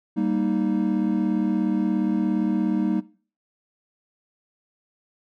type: chord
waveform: triangle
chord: Eb major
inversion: first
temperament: equal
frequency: 196 / 233.1 / 311.1 Hz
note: G3 / Bb3 / Eb4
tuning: 0 / 0 / 0 cents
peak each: -23 dBFS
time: 0.16-3.01 s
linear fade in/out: 20 ms
effects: noise-tail reverb RT60 0.4 s tail -19 dB re dry